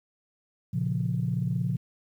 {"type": "tone cluster", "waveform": "sine", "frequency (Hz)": [116.9, 138.5, 174.6], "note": ["A#2", "C#3", "F3"], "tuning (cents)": [5, -1, 0], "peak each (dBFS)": -29, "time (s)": [0.73, 1.77], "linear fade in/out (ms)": 10, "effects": ["tanh soft clip ceiling -16 dBFS", "10-bit"]}